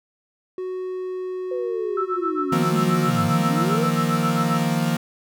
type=tone with pitch glide; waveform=triangle; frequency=370 to 367 Hz; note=F#4 to F#4; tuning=0 to -14 cents; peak=-24 dBFS; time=0.58-3.09 s; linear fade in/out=2 ms; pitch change=-14 cents; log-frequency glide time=0.82-2.62 s
type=linear two-way sweep; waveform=sine; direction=down then up; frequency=510 to 96.3 to 510 Hz; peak=-25 dBFS; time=1.51-3.87 s; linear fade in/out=5 ms; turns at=3.26 s
type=tone with tremolo; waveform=sine; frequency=1318.5 Hz; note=E6; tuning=in tune; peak=-21 dBFS; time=1.97-4.63 s; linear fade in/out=2 ms; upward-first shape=sine; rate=7.5 Hz; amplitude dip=100%
type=chord; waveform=45% pulse; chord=Eb suspended second; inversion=none; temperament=equal; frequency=155.56 / 174.61 / 233.1 Hz; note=Eb3 / F3 / Bb3; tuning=0 / 0 / 0 cents; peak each=-24 dBFS; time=2.52-4.97 s; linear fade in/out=5 ms
effects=none